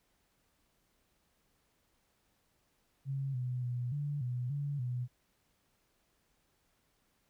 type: tone with pitch steps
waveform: sine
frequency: 136.4 / 125.2 / 122.6 / 145.1 / 123.7 / 143.1 / 123.8 Hz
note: C#3 / B2 / B2 / D3 / B2 / D3 / B2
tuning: -28 / +24 / -12 / -21 / +3 / -45 / +5 cents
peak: -33 dBFS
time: 3.05-5.08 s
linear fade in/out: 50 ms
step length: 290 ms
effects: pink hiss -75 dBFS RMS until 7.29 s